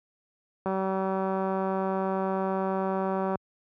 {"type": "click train", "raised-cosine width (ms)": 1, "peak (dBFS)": -16, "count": 516, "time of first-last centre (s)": [0.66, 3.356], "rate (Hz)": 191, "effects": ["high-pass 80 Hz 12 dB/octave"]}